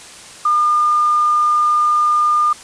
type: tone with tanh clipping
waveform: triangle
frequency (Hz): 1209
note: D6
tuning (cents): +50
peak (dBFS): -11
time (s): 0.45-2.53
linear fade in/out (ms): 5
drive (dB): 3
effects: white hiss -37 dBFS RMS until 2.63 s + resampled to 22050 Hz